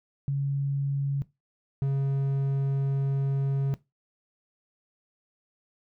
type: tone pair in turn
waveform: sine / triangle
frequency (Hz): 139.4 / 137.32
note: C#3 / C#3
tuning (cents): +10 / -16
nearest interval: unison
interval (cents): 26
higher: first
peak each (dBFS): -24 / -21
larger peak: second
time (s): 0.28-1.22 / 1.82-3.74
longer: second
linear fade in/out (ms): 0
effects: noise-tail reverb RT60 0.2 s tail -18 dB re dry

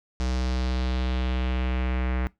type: tone with low-pass filter sweep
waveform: square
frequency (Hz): 63.1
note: B1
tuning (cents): +38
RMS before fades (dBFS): -26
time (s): 0.2-2.27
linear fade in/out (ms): 0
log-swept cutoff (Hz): 5800 to 2000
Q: 2
effects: noise-tail reverb RT60 0.2 s tail -22 dB re dry

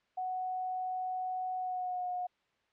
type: tone with pitch glide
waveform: sine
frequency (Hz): 741 to 723.2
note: F#5 to F#5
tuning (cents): +2 to -40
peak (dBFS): -33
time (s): 0.17-2.27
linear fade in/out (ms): 10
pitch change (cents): -42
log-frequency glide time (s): 1.56-2.08
effects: white hiss -74 dBFS RMS until 2.72 s + low-pass 3000 Hz 12 dB/octave

